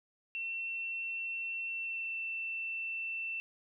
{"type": "tone with pitch glide", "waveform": "sine", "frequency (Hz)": [2703, 2680], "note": ["E7", "E7"], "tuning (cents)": [43, 28], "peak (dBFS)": -35, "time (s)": [0.35, 3.4], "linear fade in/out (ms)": 0, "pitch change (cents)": -15, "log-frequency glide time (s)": [1.71, 2.18], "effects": []}